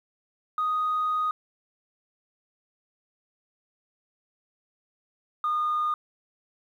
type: tone pair in turn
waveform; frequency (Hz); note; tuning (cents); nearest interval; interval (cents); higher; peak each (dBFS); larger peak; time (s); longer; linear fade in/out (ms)
sine; 1244.5 / 1223.1; D#6 / D#6; 0 / -30; unison; 30; first; -22; neither; 0.58-1.31 / 5.44-5.94; first; 2
effects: tanh soft clip ceiling -20 dBFS + 10-bit